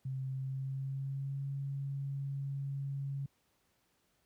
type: tone with pitch glide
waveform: sine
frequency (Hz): 132.4 to 138.42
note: C3 to C#3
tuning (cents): +21 to -2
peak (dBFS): -35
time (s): 0.05-3.26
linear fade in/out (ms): 5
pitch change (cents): +77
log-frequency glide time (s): 0.31-1.46
effects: pink hiss -75 dBFS RMS until 4.25 s + high-pass 60 Hz 12 dB/octave